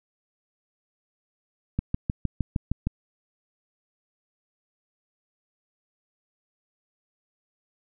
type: click train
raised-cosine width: 5 ms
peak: -12 dBFS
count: 8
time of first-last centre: 1.79-2.87 s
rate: 6.48 Hz
effects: none